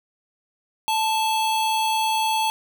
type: tone pair together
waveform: square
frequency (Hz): 878 / 3329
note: A5 / G#7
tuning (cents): -4 / +3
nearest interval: octave + major seventh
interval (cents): 2307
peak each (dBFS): -21 / -29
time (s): 0.88-2.5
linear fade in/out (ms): 0
effects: none